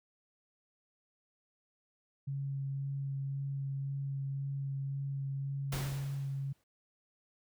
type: tone with vibrato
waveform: sine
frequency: 137.8 Hz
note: C#3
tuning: 10 cents flat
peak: -34 dBFS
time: 2.27-6.53 s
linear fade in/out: 10 ms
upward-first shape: sine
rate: 1.9 Hz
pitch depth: 10 cents each way
type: noise with exponential decay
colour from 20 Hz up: pink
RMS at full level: -38 dBFS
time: 5.72-6.64 s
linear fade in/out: 5 ms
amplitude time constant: 200 ms
effects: none